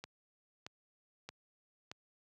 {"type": "click train", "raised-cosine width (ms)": 0.2, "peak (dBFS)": -27, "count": 4, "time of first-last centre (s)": [0.04, 1.915], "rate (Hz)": 1.6, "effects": ["high-pass 80 Hz 12 dB/octave"]}